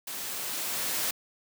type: noise with level ramp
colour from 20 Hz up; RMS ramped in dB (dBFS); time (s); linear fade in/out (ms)
white; -37 to -29; 0.07-1.11; 5
effects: high-pass 150 Hz 12 dB/octave